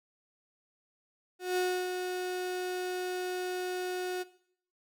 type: tone with ADSR envelope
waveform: 35% pulse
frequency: 364.6 Hz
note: F#4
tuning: 25 cents flat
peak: -25 dBFS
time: 1.39-4.24 s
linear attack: 180 ms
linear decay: 300 ms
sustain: -6 dB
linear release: 23 ms
effects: noise-tail reverb RT60 0.6 s tail -17 dB re dry